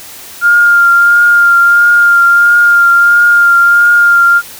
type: tone with vibrato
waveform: sine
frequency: 1404 Hz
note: F6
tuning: 9 cents sharp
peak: -3 dBFS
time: 0.41-4.42 s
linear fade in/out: 50 ms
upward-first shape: triangle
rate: 1.5 Hz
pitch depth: 21 cents each way
effects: white hiss -30 dBFS RMS until 4.59 s